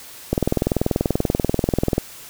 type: click train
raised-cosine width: 2 ms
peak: -4 dBFS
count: 35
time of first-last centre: 0.33-1.98 s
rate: 20.6 Hz
effects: white hiss -40 dBFS RMS until 2.29 s